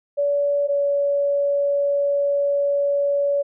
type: tone pair in turn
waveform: sine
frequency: 572 / 567.4 Hz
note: D5 / C#5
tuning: -46 / +40 cents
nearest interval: unison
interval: 14 cents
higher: first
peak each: -17 dBFS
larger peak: neither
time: 0.17-0.68 / 0.68-3.43 s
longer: second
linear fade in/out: 20 ms
effects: none